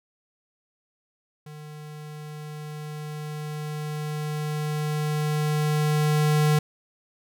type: tone with level ramp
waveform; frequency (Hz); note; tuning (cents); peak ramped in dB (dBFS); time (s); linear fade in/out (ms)
square; 151.2; D#3; -49; -40 to -18; 1.46-6.59; 5
effects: none